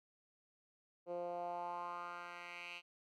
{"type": "tone with band-pass filter sweep", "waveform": "10% pulse", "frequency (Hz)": 174.61, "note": "F3", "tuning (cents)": 0, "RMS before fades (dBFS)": -45, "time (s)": [1.06, 2.82], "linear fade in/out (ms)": 50, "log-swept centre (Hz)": [470, 2800], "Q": 3.4, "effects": []}